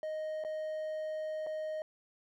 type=tone with dropouts; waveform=triangle; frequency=622.3 Hz; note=D#5; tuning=in tune; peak=-33 dBFS; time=0.03-1.82 s; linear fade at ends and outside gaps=1 ms; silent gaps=0.439-0.448 / 1.465-1.469 s; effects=none